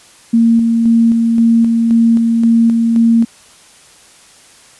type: tone with tremolo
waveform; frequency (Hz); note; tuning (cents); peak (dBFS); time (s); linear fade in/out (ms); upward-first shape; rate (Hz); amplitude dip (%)
sine; 230; A#3; -23; -6; 0.33-3.25; 10; square; 1.9; 30
effects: white hiss -43 dBFS RMS until 4.79 s + resampled to 24000 Hz